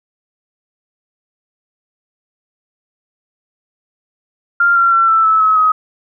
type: tone with pitch steps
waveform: sine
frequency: 1394 / 1371.6 / 1349.6 / 1328 / 1306.7 / 1285.7 / 1265.1 Hz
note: F6 / F6 / E6 / E6 / E6 / E6 / D#6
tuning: -4 / -32 / +40 / +12 / -16 / -44 / +28 cents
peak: -8 dBFS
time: 4.6-5.72 s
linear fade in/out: 5 ms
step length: 160 ms
effects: none